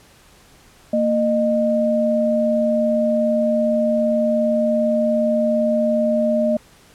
sine tone pair together, 230 / 612.6 Hz, A#3 / D#5, -23 / -27 cents, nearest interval octave + perfect fourth, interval 1696 cents, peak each -19 / -17 dBFS, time 0.93-6.57 s, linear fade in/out 5 ms, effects pink hiss -50 dBFS RMS until 6.94 s + low-pass 12000 Hz 12 dB/octave

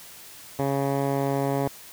10% pulse tone with low-pass filter, 138.59 Hz, C#3, in tune, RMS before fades -25 dBFS, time 0.59-1.68 s, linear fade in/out 2 ms, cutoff 1100 Hz, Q 0.82, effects white hiss -45 dBFS RMS until 1.92 s

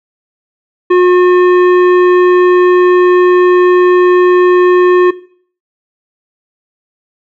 sine tone with hard clipping, 360.4 Hz, F#4, 45 cents flat, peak -6 dBFS, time 0.9-5.11 s, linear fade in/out 10 ms, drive 13 dB, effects noise-tail reverb RT60 0.5 s tail -18 dB re dry + low-pass 3000 Hz 12 dB/octave

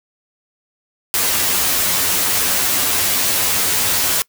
white noise with comb filter, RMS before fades -17 dBFS, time 1.14-4.22 s, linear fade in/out 0 ms, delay 11 ms, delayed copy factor +0.95, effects noise-tail reverb RT60 0.1 s tail -23 dB re dry

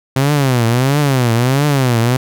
sawtooth tone with vibrato, 130.2 Hz, C3, 8 cents flat, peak -7 dBFS, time 0.16-2.17 s, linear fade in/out 5 ms, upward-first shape triangle, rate 1.5 Hz, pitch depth 250 cents each way, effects none

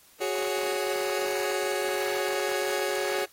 sawtooth chord, F# suspended second, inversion none, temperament just, 370 / 416.2 / 555 Hz, F#4 / G#4 / C#5, 0 / +4 / +2 cents, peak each -27 dBFS, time 0.2-3.26 s, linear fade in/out 20 ms, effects white hiss -57 dBFS RMS until 3.32 s + AAC 48 kbps

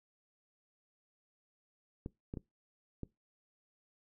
clicks, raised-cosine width 3 ms, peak -27 dBFS, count 4, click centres 2.061 / 2.339 / 2.372 / 3.033 s, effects noise-tail reverb RT60 0.2 s tail -22 dB re dry

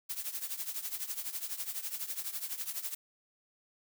blue noise with tremolo, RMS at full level -35 dBFS, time 0.09-2.95 s, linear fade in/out 10 ms, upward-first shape triangle, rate 12 Hz, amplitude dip 85%, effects none

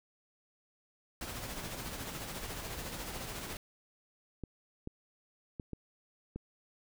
pink noise with tremolo, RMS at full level -40 dBFS, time 1.21-3.57 s, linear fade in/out 2 ms, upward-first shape sine, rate 14 Hz, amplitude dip 40%
clicks, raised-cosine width 3 ms, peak -27 dBFS, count 5, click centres 4.437 / 4.874 / 5.598 / 5.733 / 6.36 s
effects none

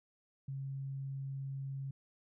sine tone, 136.2 Hz, C#3, 30 cents flat, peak -38 dBFS, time 0.48-1.91 s, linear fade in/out 5 ms, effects none

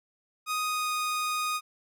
sawtooth tone with pitch glide, 1247 to 1239.1 Hz, D#6 to D#6, +3 to -8 cents, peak -24 dBFS, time 0.46-1.61 s, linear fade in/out 50 ms, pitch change -11 cents, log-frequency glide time 0.64-0.91 s, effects none

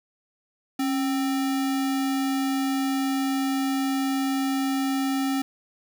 sine tone with sample-and-hold, 271.9 Hz, C#4, 33 cents flat, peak -22 dBFS, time 0.79-5.42 s, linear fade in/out 5 ms, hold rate 1050 Hz, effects none

